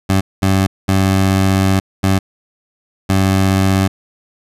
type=tone bursts at uneven times; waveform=20% pulse; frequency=95.9 Hz; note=G2; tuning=37 cents flat; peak=-6 dBFS; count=5; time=0.09-0.21 / 0.42-0.67 / 0.88-1.8 / 2.03-2.19 / 3.09-3.88 s; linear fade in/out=10 ms; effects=resampled to 32000 Hz